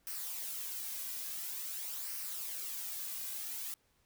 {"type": "noise with flanger", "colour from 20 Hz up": "blue", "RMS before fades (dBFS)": -41, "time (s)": [0.07, 3.74], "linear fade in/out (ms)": 0, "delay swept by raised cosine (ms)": [0.27, 2.27], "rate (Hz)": 0.48, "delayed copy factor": -0.5, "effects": ["pink hiss -73 dBFS RMS until 4.05 s"]}